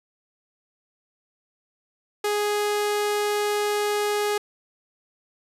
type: tone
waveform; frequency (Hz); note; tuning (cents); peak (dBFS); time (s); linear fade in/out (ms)
sawtooth; 415.3; G#4; 0; -18; 2.24-4.38; 5
effects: resampled to 32000 Hz